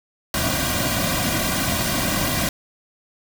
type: noise with comb filter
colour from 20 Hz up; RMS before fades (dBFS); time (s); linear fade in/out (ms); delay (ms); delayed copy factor
pink; -22; 0.34-2.49; 2; 2.3; -0.95
effects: none